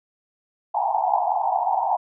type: band-pass noise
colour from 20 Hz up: pink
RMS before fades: -22 dBFS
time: 0.74-1.97 s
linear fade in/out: 10 ms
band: 700 to 940 Hz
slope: 96 dB/octave
effects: none